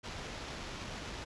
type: noise with sample-and-hold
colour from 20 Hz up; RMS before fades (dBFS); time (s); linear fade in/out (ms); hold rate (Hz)
pink; -43; 0.03-1.25; 20; 8820
effects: resampled to 22050 Hz